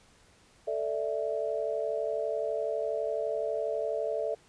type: chord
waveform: sine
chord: A suspended fourth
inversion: none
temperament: equal with one note detuned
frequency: 442.3 / 587.3 / 659.3 Hz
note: A4 / D5 / E5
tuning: +9 / 0 / 0 cents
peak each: -33 dBFS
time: 0.67-4.35 s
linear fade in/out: 10 ms
effects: pink hiss -61 dBFS RMS until 4.48 s + resampled to 22050 Hz